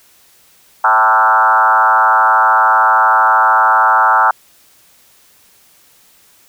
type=tone with frequency modulation; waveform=sine; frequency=1113 Hz; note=C#6; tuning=7 cents sharp; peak=-7 dBFS; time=0.84-4.31 s; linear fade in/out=5 ms; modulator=113 Hz; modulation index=3.1; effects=white hiss -49 dBFS RMS until 6.48 s